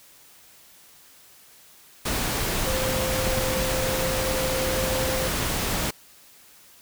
sine tone in noise, 521 Hz, C5, 7 cents flat, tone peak -27 dBFS, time 2.66-5.28 s, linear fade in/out 10 ms, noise pink, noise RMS -26 dBFS, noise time 2.05-5.91 s, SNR -4 dB, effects white hiss -52 dBFS RMS until 6.81 s

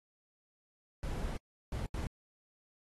brown noise bursts at uneven times, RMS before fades -37 dBFS, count 3, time 1.03-1.37 / 1.72-1.86 / 1.94-2.07 s, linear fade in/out 2 ms, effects AAC 32 kbps

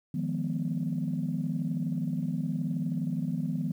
sine chord, F half-diminished seventh, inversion third, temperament equal, 155.56 / 174.61 / 207.7 / 246.9 Hz, Eb3 / F3 / Ab3 / Cb4, 0 / 0 / 0 / 0 cents, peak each -32 / -32 / -36 / -33 dBFS, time 0.14-3.72 s, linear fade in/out 5 ms, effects tanh soft clip ceiling -20 dBFS + 10-bit

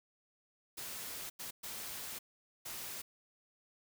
white noise bursts at uneven times, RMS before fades -44 dBFS, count 4, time 0.77-1.3 / 1.39-1.51 / 1.63-2.19 / 2.65-3.02 s, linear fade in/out 10 ms, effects none

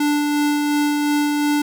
square tone with tremolo, 293.7 Hz, D4, in tune, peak -16 dBFS, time 0-1.62 s, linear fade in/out 5 ms, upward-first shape sine, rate 2.8 Hz, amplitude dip 25%, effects none

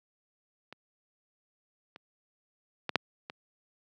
clicks, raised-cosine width 0.3 ms, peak -28 / -30 / -15 / -7 / -23 dBFS, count 5, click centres 0.726 / 1.961 / 2.893 / 2.957 / 3.299 s, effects high-pass 150 Hz 12 dB/octave

